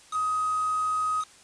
sine tone with quantisation, 1257 Hz, D#6, 17 cents sharp, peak -24 dBFS, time 0.11-1.25 s, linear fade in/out 50 ms, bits 6, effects white hiss -53 dBFS RMS until 1.43 s + resampled to 22050 Hz

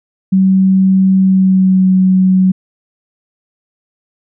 sine tone with pitch glide, 190.1 to 186.94 Hz, F#3 to F#3, +47 to +18 cents, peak -6 dBFS, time 0.32-2.52 s, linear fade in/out 10 ms, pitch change -29 cents, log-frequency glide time 1.18-1.89 s, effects none

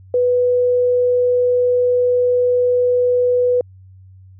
sine tone, 493.9 Hz, B4, in tune, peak -12 dBFS, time 0.14-3.61 s, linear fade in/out 2 ms, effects added 94 Hz sine -40 dBFS peak until 4.39 s

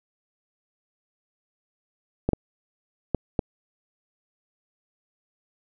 clicks, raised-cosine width 2 ms, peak -8 dBFS, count 4, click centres 2.29 / 2.333 / 3.147 / 3.392 s, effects none

